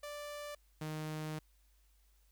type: tone pair in turn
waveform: sawtooth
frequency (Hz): 587.3 / 154.97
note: D5 / D#3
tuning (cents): 0 / -7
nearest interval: octave + major seventh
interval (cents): 2307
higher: first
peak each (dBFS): -39 / -35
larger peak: second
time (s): 0.03-0.55 / 0.81-1.39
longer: second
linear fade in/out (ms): 5
effects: added 50 Hz sine -66 dBFS peak until 2.31 s + white hiss -75 dBFS RMS until 2.31 s

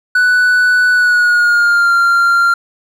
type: tone with pitch glide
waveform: triangle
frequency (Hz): 1486 to 1386.5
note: F#6 to F6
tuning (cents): +7 to -13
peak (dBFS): -6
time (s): 0.15-2.54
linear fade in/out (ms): 5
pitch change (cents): -120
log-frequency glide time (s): 0.92-1.93
effects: none

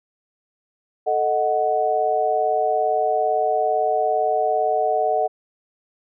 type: chord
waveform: sine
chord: D# diminished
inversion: second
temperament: equal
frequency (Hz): 440 / 622.3 / 740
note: A4 / D#5 / F#5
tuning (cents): 0 / 0 / 0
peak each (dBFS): -24 / -22 / -20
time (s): 1.06-5.28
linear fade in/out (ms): 20
effects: none

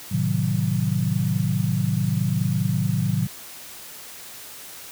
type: chord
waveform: sine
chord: A diminished seventh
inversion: none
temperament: equal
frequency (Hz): 110 / 130.81 / 155.56 / 185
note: A2 / C3 / Eb3 / Gb3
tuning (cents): 0 / 0 / 0 / 0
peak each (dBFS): -25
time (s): 0.11-3.27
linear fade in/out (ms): 10
effects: white hiss -40 dBFS RMS until 4.91 s + high-pass 60 Hz 12 dB/octave

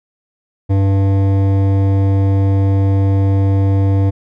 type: tone with hard clipping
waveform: triangle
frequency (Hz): 97.7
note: G2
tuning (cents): -5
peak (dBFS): -12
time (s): 0.69-4.11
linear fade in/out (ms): 20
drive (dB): 17
effects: none

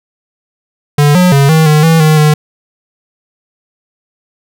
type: tone with pitch steps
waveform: square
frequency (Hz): 146 / 180.7 / 139.2 / 159 / 152.3 / 163 / 155.2 / 151.7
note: D3 / F#3 / C#3 / D#3 / D#3 / E3 / D#3 / D#3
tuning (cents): -10 / -41 / +8 / +38 / -37 / -19 / -4 / -44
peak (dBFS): -5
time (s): 0.98-2.34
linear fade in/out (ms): 5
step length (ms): 170
effects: none

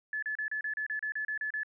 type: tone bursts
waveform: sine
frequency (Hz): 1724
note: A6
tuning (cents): -36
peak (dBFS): -31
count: 12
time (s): 0.13-1.633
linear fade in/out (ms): 2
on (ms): 95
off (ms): 33
effects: none

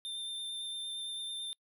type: tone with vibrato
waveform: square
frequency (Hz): 3587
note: A7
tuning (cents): +33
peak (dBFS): -38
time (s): 0.05-1.53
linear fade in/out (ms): 0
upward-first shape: sine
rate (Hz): 8.9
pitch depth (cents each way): 12
effects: noise-tail reverb RT60 0.1 s tail -26 dB re dry

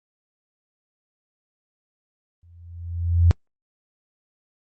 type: tone with exponential growth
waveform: sine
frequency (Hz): 85.6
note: F2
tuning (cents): -34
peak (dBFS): -10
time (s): 2.43-3.31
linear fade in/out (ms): 0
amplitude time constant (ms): 190
effects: noise-tail reverb RT60 0.1 s tail -26 dB re dry + Opus 24 kbps

